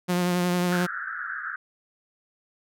sawtooth tone with vibrato, 177.9 Hz, F3, 32 cents sharp, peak -18 dBFS, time 0.08-0.87 s, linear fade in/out 20 ms, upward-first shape triangle, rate 11 Hz, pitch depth 25 cents each way
white band-pass noise, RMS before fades -33 dBFS, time 0.72-1.56 s, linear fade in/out 5 ms, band 1300 to 1700 Hz, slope 96 dB/octave
effects none

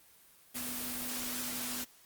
sine tone in noise, 246.9 Hz, B3, in tune, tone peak -44 dBFS, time 0.54-1.85 s, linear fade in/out 20 ms, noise white, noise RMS -38 dBFS, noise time 0.54-1.85 s, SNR -9 dB, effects white hiss -61 dBFS RMS until 2.05 s + Opus 24 kbps

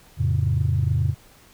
sine chord, F augmented, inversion none, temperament equal with one note detuned, 87.31 / 110 / 137 Hz, F2 / A2 / C#3, 0 / 0 / -20 cents, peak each -22 dBFS, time 0.17-1.15 s, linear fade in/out 50 ms, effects tanh soft clip ceiling -11 dBFS + pink hiss -52 dBFS RMS until 1.53 s

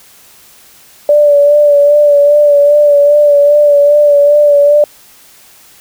sine tone with vibrato, 582 Hz, D5, 16 cents flat, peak -3 dBFS, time 1.09-4.84 s, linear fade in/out 2 ms, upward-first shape sine, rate 2.5 Hz, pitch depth 30 cents each way, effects white hiss -41 dBFS RMS until 5.8 s

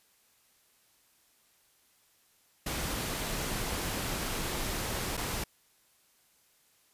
pink noise with dropouts, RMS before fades -34 dBFS, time 2.66-5.44 s, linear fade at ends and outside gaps 5 ms, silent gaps 5.17-5.175 s, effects white hiss -67 dBFS RMS until 6.93 s + resampled to 32000 Hz

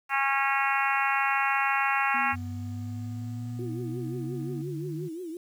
harmonic tone, 273.7 Hz, C#4, 22 cents flat, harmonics 3 / 4 / 5 / 6 / 7 / 8 / 9 / 10, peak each -29 / -30 / -31 / -32 / -32 / -33 / -34 / -34 dBFS, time 0.09-2.36 s, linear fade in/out 50 ms
triangle tone, 245.2 Hz, B3, 12 cents flat, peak -36 dBFS, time 2.14-4.62 s, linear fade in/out 5 ms
sine exponential sweep, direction up, 93.1 to 155.56 Hz, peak -33 dBFS, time 2.32-5.09 s, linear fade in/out 20 ms
sine tone with vibrato, 342.1 Hz, F4, 36 cents flat, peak -34 dBFS, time 3.59-5.37 s, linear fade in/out 2 ms, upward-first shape triangle, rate 5.7 Hz, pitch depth 170 cents each way
effects 9-bit

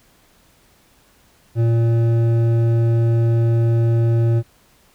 triangle tone with hard clipping, 115.7 Hz, A#2, 13 cents flat, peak -15 dBFS, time 1.55-4.43 s, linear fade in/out 50 ms, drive 13 dB, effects pink hiss -55 dBFS RMS until 4.94 s

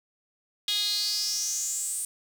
sawtooth tone with high-pass filter sweep, 414.2 Hz, G#4, 5 cents flat, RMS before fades -29 dBFS, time 0.68-2.05 s, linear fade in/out 2 ms, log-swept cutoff 3500 to 9000 Hz, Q 6.9, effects none

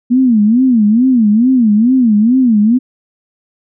sine tone with vibrato, 233.1 Hz, A#3, in tune, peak -6 dBFS, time 0.1-2.79 s, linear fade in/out 20 ms, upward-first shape sine, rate 2.3 Hz, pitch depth 210 cents each way, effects none

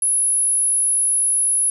sine tone, 10548 Hz, E9, in tune, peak -15 dBFS, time 0.02-1.7 s, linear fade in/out 2 ms, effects none

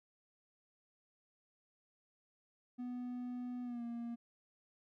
triangle tone with pitch glide, 246.9 to 235.2 Hz, B3 to A#3, 0 to +16 cents, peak -38 dBFS, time 2.78-4.16 s, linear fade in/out 20 ms, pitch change -84 cents, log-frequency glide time 3.63-3.83 s, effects none

